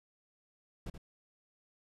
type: noise with echo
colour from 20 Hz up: brown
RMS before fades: -40 dBFS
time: 0.86-0.9 s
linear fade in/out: 5 ms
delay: 79 ms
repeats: 1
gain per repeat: -8 dB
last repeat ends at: 0.979 s
effects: resampled to 32000 Hz